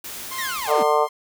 white noise, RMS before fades -34 dBFS, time 0.04-0.72 s, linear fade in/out 5 ms
sawtooth tone with tremolo, 1053 Hz, C6, 11 cents sharp, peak -25 dBFS, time 0.31-1.09 s, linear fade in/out 5 ms, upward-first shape sine, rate 2.4 Hz, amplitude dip 60%
sawtooth linear sweep, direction down, 1975.5 to 172.4 Hz, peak -23 dBFS, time 0.38-0.83 s, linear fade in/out 5 ms
harmonic tone, 150 Hz, D3, 37 cents sharp, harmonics 3 / 4 / 5 / 6 / 7 / 8, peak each -21 / -22 / -23 / -24 / -24 / -25 dBFS, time 0.67-1.08 s, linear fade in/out 50 ms
effects none

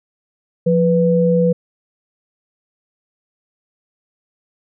sine tone pair together, 174.61 / 493.9 Hz, F3 / B4, 0 / 0 cents, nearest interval octave + tritone, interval 1800 cents, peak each -14 dBFS, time 0.66-1.53 s, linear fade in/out 10 ms, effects none

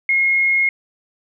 sine tone, 2154 Hz, C7, 50 cents sharp, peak -13 dBFS, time 0.09-0.69 s, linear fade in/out 2 ms, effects none

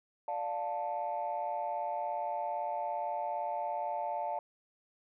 sine chord, D minor, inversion none, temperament just, 587.3 / 704.8 / 881 Hz, D5 / F5 / A5, 0 / +16 / +2 cents, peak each -38 / -36 / -35 dBFS, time 0.28-4.39 s, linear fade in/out 2 ms, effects tanh soft clip ceiling -26 dBFS

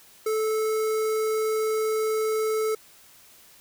square tone with notch filter, 436.2 Hz, A4, 15 cents flat, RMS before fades -25 dBFS, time 0.26-2.75 s, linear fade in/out 5 ms, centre 3200 Hz, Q 0.96, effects white hiss -53 dBFS RMS until 3.6 s

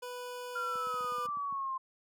25% pulse tone, 493.9 Hz, B4, in tune, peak -36 dBFS, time 0.02-1.27 s, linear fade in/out 10 ms
sine exponential sweep, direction down, 1396.9 to 1046.5 Hz, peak -33 dBFS, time 0.55-1.78 s, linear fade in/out 10 ms
clicks, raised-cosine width 5 ms, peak -37 dBFS, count 11, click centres 0.756 / 0.87 / 0.941 / 1.008 / 1.045 / 1.121 / 1.183 / 1.255 / 1.287 / 1.371 / 1.525 s
effects high-pass 200 Hz 12 dB/octave

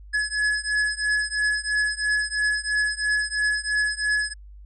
square beating tone pair, 1697 / 1700 Hz, G#6 / G#6, +37 / +40 cents, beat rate 3 Hz, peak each -25 / -26 dBFS, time 0.13-4.34 s, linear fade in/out 20 ms, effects added 50 Hz sine -41 dBFS peak until 4.65 s + resampled to 24000 Hz

